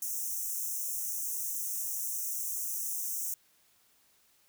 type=high-pass noise; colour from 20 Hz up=white; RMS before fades=-35 dBFS; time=0.02-3.34 s; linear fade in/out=2 ms; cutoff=5700 Hz; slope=96 dB/octave; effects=white hiss -67 dBFS RMS until 4.48 s